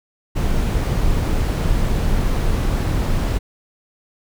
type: noise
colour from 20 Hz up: brown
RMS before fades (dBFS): -18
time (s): 0.35-3.39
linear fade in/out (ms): 20
effects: none